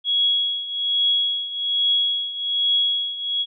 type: tone with tremolo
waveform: sine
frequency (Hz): 3331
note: G#7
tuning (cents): +4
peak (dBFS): -15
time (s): 0.04-3.46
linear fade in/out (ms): 50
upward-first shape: triangle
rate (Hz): 1.2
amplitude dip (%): 80
effects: none